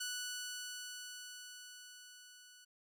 10% pulse tone with level ramp, 1480 Hz, F#6, in tune, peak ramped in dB -30 to -50 dBFS, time 0-2.65 s, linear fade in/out 10 ms, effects none

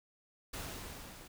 pink noise with level ramp, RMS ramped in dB -41 to -53 dBFS, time 0.53-1.28 s, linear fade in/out 10 ms, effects none

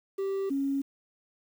triangle / sine tone pair in turn, 390 / 275.8 Hz, G4 / C#4, -9 / -9 cents, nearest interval tritone, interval 600 cents, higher first, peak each -26 dBFS, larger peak neither, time 0.18-0.5 / 0.5-0.82 s, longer neither, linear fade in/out 10 ms, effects 9-bit

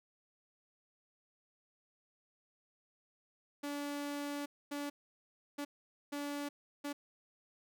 sawtooth tone bursts at uneven times, 287.9 Hz, D4, 34 cents flat, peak -34 dBFS, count 5, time 3.63-4.46 / 4.71-4.9 / 5.58-5.65 / 6.12-6.49 / 6.84-6.93 s, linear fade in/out 10 ms, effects none

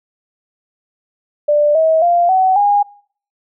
sine tone with pitch steps, 591 / 640.8 / 694.7 / 753.3 / 816.7 Hz, D5 / E5 / F5 / F#5 / G#5, +11 / -49 / -9 / +31 / -29 cents, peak -9 dBFS, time 1.48-2.83 s, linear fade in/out 10 ms, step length 270 ms, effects noise-tail reverb RT60 0.5 s tail -22 dB re dry

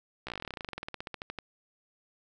slowing click train, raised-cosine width 0.3 ms, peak -21 dBFS, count 28, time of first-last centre 0.27-1.387 s, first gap 15 ms, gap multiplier 1.07, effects none

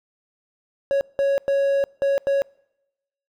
triangle tone bursts at uneven times, 554.4 Hz, C#5, in tune, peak -15 dBFS, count 5, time 0.91-1.01 / 1.19-1.38 / 1.48-1.84 / 2.02-2.18 / 2.27-2.42 s, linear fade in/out 0 ms, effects noise-tail reverb RT60 0.9 s tail -26 dB re dry

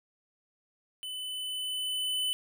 square tone with level ramp, 3011 Hz, F#7, 30 cents sharp, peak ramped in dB -37 to -28 dBFS, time 1.03-2.33 s, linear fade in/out 0 ms, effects none

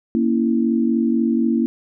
sine chord, A# diminished, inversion none, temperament equal, 233.1 / 277.2 / 329.6 Hz, A#3 / C#4 / E4, 0 / 0 / 0 cents, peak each -17 / -23 / -21 dBFS, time 0.15-1.66 s, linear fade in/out 0 ms, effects none

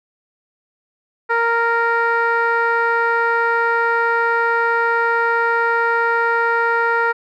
15% pulse tone with low-pass filter, 464.6 Hz, A#4, 6 cents flat, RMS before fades -17 dBFS, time 1.29-7.13 s, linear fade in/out 20 ms, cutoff 1600 Hz, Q 2, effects none

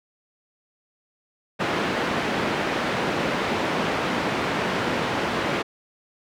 pink band-pass noise, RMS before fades -25 dBFS, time 1.59-5.63 s, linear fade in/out 20 ms, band 190 to 2600 Hz, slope 12 dB/octave, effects none

